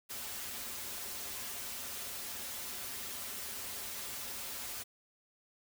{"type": "noise with comb filter", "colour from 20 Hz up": "white", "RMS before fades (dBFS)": -42, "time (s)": [0.09, 4.84], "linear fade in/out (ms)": 20, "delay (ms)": 6.3, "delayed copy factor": -0.95, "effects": []}